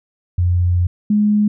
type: tone pair in turn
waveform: sine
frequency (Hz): 88.6 / 209.2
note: F2 / G#3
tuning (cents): +25 / +13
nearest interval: octave + minor third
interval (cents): 1488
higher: second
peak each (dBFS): -12 / -11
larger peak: second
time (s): 0.38-0.87 / 1.1-1.48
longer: first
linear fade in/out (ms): 5
effects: none